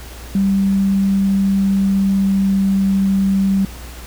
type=tone with pitch glide; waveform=sine; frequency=195.5 to 194.37 Hz; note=G3 to G3; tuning=-4 to -14 cents; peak=-12 dBFS; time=0.35-3.65 s; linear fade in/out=2 ms; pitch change=-10 cents; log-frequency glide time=1.56-3.06 s; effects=added 60 Hz sine -32 dBFS peak until 4.06 s + pink hiss -37 dBFS RMS until 4.06 s